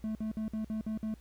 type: tone bursts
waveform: triangle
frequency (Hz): 217.9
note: A3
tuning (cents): -17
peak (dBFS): -30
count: 7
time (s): 0.04-1.14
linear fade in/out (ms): 0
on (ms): 110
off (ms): 55
effects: added 60 Hz sine -52 dBFS peak until 1.2 s + pink hiss -65 dBFS RMS until 1.2 s